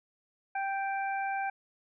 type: harmonic tone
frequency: 784 Hz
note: G5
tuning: in tune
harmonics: 1 / 2 / 3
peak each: -31 / -37 / -41 dBFS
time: 0.55-1.5 s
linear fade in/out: 5 ms
effects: none